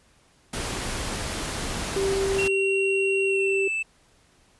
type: noise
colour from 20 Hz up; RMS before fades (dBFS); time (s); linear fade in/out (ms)
pink; -30; 0.53-2.48; 5
type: tone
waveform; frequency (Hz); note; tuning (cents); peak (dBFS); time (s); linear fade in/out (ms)
sine; 390; G4; -9; -22; 1.96-3.68; 5
type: tone with pitch glide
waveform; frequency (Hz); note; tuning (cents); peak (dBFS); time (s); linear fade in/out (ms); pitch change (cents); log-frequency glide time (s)
triangle; 2741 to 2638; F7 to E7; -33 to +1; -23; 2.38-3.83; 10; -66; 3.26-3.68
effects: pink hiss -60 dBFS RMS until 4.59 s + resampled to 24000 Hz